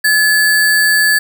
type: tone with sample-and-hold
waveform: sine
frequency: 1713 Hz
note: A6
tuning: 47 cents flat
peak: -8 dBFS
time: 0.04-1.19 s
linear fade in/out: 10 ms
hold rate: 6300 Hz
effects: none